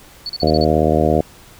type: tone bursts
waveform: sine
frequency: 4448 Hz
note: C#8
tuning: 5 cents sharp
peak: -22 dBFS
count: 6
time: 0.26-0.644 s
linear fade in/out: 2 ms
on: 34 ms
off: 36 ms
type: harmonic tone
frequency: 77.78 Hz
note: D#2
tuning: in tune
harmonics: 1 / 2 / 3 / 4 / 5 / 6 / 7 / 8 / 9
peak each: -21 / -21 / -21 / -21 / -21 / -21 / -21 / -21 / -21 dBFS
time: 0.42-1.21 s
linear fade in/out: 5 ms
effects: pink hiss -44 dBFS RMS until 1.59 s